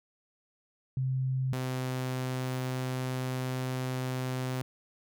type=tone pair in turn; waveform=sine / sawtooth; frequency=130.81 / 128.64 Hz; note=C3 / C3; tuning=0 / -29 cents; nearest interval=unison; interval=29 cents; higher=first; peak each=-27 dBFS; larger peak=neither; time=0.97-1.53 / 1.53-4.62 s; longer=second; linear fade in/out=2 ms; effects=none